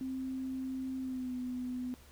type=tone with pitch glide; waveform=sine; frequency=261.6 to 250.4 Hz; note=C4 to B3; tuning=0 to +24 cents; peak=-35 dBFS; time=0.01-1.94 s; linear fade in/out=0 ms; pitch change=-76 cents; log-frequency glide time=1-1.35 s; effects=added 70 Hz sine -58 dBFS peak until 2.11 s + pink hiss -60 dBFS RMS until 2.11 s